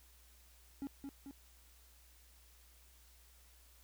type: tone with echo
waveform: triangle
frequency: 277.2 Hz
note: C#4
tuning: in tune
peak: -37 dBFS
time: 0.82-0.87 s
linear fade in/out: 0 ms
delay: 220 ms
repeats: 2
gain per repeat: -4 dB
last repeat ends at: 1.31 s
effects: added 60 Hz sine -63 dBFS peak until 3.83 s + white hiss -66 dBFS RMS until 3.83 s